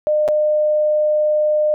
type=tone with dropouts; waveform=sine; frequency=606 Hz; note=D#5; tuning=46 cents flat; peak=-13 dBFS; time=0.07-1.74 s; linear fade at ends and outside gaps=0 ms; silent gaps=0.279-0.286 s; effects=none